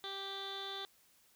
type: tone with low-pass filter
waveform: 15% pulse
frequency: 392 Hz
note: G4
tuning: in tune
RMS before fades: -43 dBFS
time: 0.04-0.85 s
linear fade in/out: 0 ms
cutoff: 3600 Hz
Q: 7.9
effects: white hiss -68 dBFS RMS until 1.35 s